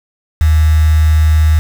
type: tone with quantisation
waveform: sine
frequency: 78 Hz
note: D#2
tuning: 5 cents sharp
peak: -6 dBFS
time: 0.41-1.59 s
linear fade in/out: 0 ms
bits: 4
effects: none